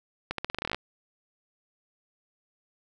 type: accelerating click train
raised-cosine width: 0.3 ms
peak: -14 dBFS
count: 13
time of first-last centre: 0.31-0.746 s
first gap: 73 ms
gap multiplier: 0.86
effects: none